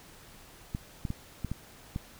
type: clicks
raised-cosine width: 5 ms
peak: -20 dBFS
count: 6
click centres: 0.749 / 1.052 / 1.104 / 1.447 / 1.516 / 1.961 s
effects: pink hiss -53 dBFS RMS until 2.19 s